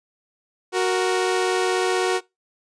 sawtooth tone pair together, 370 / 466.2 Hz, F#4 / A#4, 0 / 0 cents, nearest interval major third, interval 400 cents, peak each -16 / -21 dBFS, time 0.72-2.21 s, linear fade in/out 50 ms, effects noise-tail reverb RT60 0.2 s tail -22 dB re dry + resampled to 22050 Hz

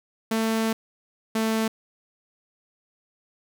sawtooth tone pair in turn, 223.1 / 221.8 Hz, A3 / A3, +24 / +14 cents, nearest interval unison, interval 10 cents, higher first, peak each -18 dBFS, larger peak neither, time 0.31-0.73 / 1.35-1.68 s, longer first, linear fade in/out 5 ms, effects none

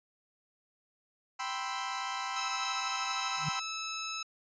sawtooth chord, C major seventh, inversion second, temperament equal, 784 / 987.8 / 1046.5 / 1318.5 Hz, G5 / B5 / C6 / E6, 0 / 0 / 0 / 0 cents, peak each -36 dBFS, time 1.39-3.6 s, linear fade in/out 10 ms
10% pulse tone, 1306 Hz, E6, 17 cents flat, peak -27 dBFS, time 2.36-4.23 s, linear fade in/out 5 ms
sine tone with exponential growth, 151.8 Hz, D#3, 42 cents flat, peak -28 dBFS, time 3.36-3.49 s, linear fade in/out 5 ms, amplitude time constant 27 ms
effects resampled to 16000 Hz

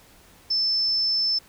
sine tone, 5280 Hz, E8, 2 cents sharp, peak -20 dBFS, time 0.5-1.39 s, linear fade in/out 10 ms, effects pink hiss -53 dBFS RMS until 1.48 s

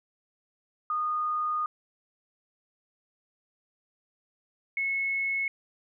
sine tone pair in turn, 1229 / 2190 Hz, D#6 / C#7, -22 / -22 cents, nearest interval minor seventh, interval 1000 cents, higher second, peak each -26 dBFS, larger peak neither, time 0.9-1.66 / 4.77-5.48 s, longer first, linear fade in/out 2 ms, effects none

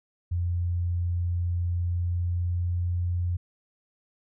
sine tone with pitch glide, 87.31 to 88.07 Hz, F2 to F2, 0 to +15 cents, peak -24 dBFS, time 0.31-3.37 s, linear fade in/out 10 ms, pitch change +15 cents, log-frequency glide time 1.72-2.98 s, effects none

